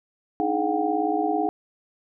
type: tone cluster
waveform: sine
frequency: 294.7 / 314.7 / 420.8 / 721 / 779 Hz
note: D4 / D#4 / G#4 / F#5 / G5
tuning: +6 / +20 / +23 / -45 / -11 cents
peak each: -31 / -26 / -28 / -26 / -28 dBFS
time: 0.4-1.49 s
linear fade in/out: 0 ms
effects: none